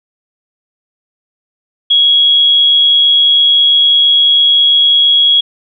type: tone with amplitude modulation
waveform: sine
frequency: 3322 Hz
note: G#7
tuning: in tune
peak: -4 dBFS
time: 1.9-5.41 s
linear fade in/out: 10 ms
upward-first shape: sine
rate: 149 Hz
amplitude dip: 30%
effects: none